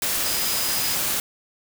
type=tone in noise; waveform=sine; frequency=4978 Hz; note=D#8; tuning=in tune; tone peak=-30 dBFS; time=0.25-0.95 s; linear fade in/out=2 ms; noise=white; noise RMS=-24 dBFS; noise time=0.02-1.2 s; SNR=-9 dB; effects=none